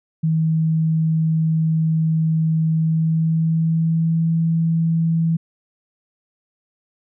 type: tone with pitch glide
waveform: sine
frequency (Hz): 160 to 164.12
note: D#3 to E3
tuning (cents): +49 to -7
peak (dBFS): -15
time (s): 0.23-5.37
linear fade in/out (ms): 10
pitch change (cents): +44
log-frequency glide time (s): 2.7-4.32
effects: none